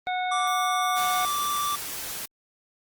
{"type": "harmonic tone", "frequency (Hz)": 733, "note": "F#5", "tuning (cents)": -16, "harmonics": [1, 2, 3, 5], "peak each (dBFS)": [-26, -35, -34, -38], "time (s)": [0.07, 1.25], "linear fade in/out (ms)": 0}
{"type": "tone", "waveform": "square", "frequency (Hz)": 1170, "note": "D6", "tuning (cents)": -7, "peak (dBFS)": -26, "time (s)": [0.31, 1.76], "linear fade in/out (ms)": 10}
{"type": "noise", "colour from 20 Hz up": "white", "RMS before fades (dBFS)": -34, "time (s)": [0.96, 2.26], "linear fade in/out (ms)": 10}
{"effects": ["Opus 32 kbps"]}